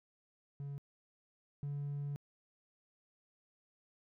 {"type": "tone pair in turn", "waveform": "triangle", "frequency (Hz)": [141.1, 143.07], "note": ["C#3", "D3"], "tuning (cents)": [31, -45], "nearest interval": "unison", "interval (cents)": 24, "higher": "second", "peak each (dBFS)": [-38, -34], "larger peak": "second", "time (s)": [[0.6, 0.78], [1.63, 2.16]], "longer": "second", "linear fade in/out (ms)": 0, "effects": ["tanh soft clip ceiling -32 dBFS"]}